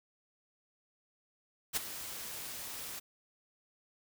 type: noise with ADSR envelope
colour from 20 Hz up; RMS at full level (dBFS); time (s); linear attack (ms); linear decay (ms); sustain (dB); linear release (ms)
white; -30; 1.73-3; 36; 14; -13; 15
effects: none